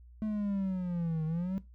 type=linear two-way sweep; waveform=triangle; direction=down then up; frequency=217.7 to 155.56 to 195.1 Hz; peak=-28 dBFS; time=0.22-1.58 s; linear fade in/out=0 ms; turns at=1.25 s; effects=noise-tail reverb RT60 0.2 s tail -17 dB re dry + added 60 Hz sine -51 dBFS peak until 1.74 s